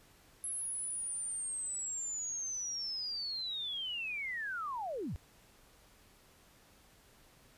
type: linear sweep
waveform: sine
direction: down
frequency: 10940 to 52 Hz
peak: -36 dBFS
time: 0.44-5.16 s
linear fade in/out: 0 ms
effects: pink hiss -63 dBFS RMS until 7.57 s + resampled to 32000 Hz